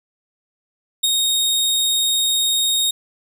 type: tone with ADSR envelope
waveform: sawtooth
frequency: 3726 Hz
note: A#7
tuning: 2 cents flat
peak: -10 dBFS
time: 1.03-2.91 s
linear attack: 11 ms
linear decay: 24 ms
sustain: -3 dB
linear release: 7 ms
effects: none